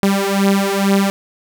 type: beating tone pair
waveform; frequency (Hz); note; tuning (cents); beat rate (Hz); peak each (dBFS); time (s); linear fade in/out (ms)
sawtooth; 196 / 198.2; G3 / G3; 0 / +19; 2.2; -12; 0.03-1.1; 0
effects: 8-bit